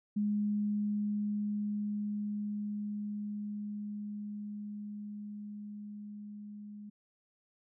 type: tone with level ramp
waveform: sine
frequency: 207.7 Hz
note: G#3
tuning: in tune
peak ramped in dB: -28 to -44 dBFS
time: 0.16-6.9 s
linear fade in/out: 10 ms
effects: none